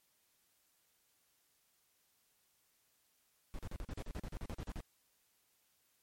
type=noise bursts; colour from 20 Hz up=brown; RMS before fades=-42 dBFS; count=15; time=3.54-4.805 s; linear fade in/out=0 ms; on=47 ms; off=40 ms; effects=white hiss -75 dBFS RMS until 6.02 s + MP3 64 kbps